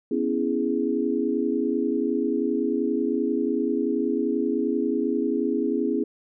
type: chord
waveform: sine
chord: C# minor seventh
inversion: third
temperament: equal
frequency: 246.9 / 277.2 / 329.6 / 415.3 Hz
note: B3 / C#4 / E4 / G#4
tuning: 0 / 0 / 0 / 0 cents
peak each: -27 dBFS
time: 0.11-6.04 s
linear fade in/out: 5 ms
effects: none